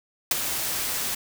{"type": "noise with ADSR envelope", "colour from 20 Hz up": "white", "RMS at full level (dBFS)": -18, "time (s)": [0.31, 1.15], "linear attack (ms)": 3, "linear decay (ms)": 21, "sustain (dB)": -10, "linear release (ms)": 7, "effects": []}